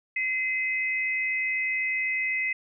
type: tone pair together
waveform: sine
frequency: 2052 / 2548 Hz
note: C7 / D#7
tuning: -34 / +41 cents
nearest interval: major third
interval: 375 cents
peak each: -26 / -30 dBFS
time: 0.16-2.53 s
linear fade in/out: 5 ms
effects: none